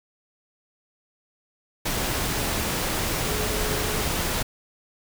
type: tone in noise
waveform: sine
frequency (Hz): 425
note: G#4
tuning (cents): +40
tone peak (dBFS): -32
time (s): 3.25-4.02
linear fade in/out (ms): 10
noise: pink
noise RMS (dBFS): -26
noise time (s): 1.85-4.43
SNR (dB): -9
effects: none